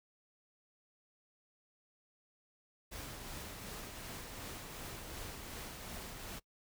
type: noise with tremolo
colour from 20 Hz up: pink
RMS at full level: -45 dBFS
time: 2.91-6.4 s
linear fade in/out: 20 ms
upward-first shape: triangle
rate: 2.7 Hz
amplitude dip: 35%
effects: noise-tail reverb RT60 0.1 s tail -23 dB re dry